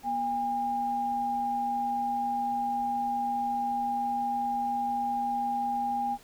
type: tone pair together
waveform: sine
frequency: 240.8 / 810 Hz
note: B3 / G#5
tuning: -44 / -43 cents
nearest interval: octave + major sixth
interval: 2101 cents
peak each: -37 / -27 dBFS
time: 0.03-6.18 s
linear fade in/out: 50 ms
effects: pink hiss -55 dBFS RMS until 6.23 s